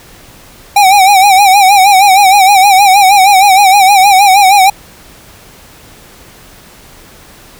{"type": "tone with vibrato", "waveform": "square", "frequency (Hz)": 784, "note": "G5", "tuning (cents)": 0, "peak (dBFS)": -3, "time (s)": [0.76, 4.7], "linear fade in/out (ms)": 5, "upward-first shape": "sine", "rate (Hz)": 6.4, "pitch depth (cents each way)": 94, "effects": ["pink hiss -37 dBFS RMS until 7.59 s"]}